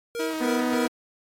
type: tone with tremolo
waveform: square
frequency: 469.1 Hz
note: A#4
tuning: 11 cents sharp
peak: -27 dBFS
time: 0.15-0.87 s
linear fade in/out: 0 ms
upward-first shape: sine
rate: 3.4 Hz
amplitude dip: 95%
type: tone with vibrato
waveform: sawtooth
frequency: 318.6 Hz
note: D#4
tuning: 41 cents sharp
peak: -24 dBFS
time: 0.19-0.88 s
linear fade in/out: 10 ms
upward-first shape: square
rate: 3.6 Hz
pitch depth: 14 cents each way
type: harmonic tone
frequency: 247.6 Hz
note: B3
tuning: 5 cents sharp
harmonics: 1 / 2 / 3 / 4 / 5 / 6 / 7 / 8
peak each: -25 / -31 / -35 / -37 / -39 / -41 / -42 / -43 dBFS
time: 0.4-0.88 s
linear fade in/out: 20 ms
effects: AAC 48 kbps